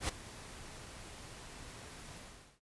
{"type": "noise with ADSR envelope", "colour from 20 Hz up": "pink", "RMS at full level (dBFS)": -33, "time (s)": [0, 2.6], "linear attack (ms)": 88, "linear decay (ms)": 8, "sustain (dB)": -17, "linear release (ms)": 430, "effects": ["noise-tail reverb RT60 0.1 s tail -18 dB re dry", "resampled to 24000 Hz"]}